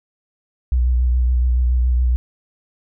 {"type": "tone with vibrato", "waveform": "sine", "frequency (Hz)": 61.74, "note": "B1", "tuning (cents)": 0, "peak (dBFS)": -13, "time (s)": [0.72, 2.16], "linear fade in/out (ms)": 0, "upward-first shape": "sine", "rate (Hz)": 7.1, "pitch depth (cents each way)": 34, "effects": []}